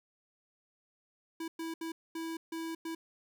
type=tone bursts at uneven times; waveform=square; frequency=327.5 Hz; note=E4; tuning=11 cents flat; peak=-37 dBFS; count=6; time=1.4-1.48 / 1.59-1.74 / 1.81-1.92 / 2.15-2.37 / 2.52-2.75 / 2.85-2.95 s; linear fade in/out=5 ms; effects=none